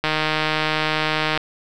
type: click train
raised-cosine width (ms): 0.3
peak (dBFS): -4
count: 208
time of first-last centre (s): 0.04-1.375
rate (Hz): 155
effects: none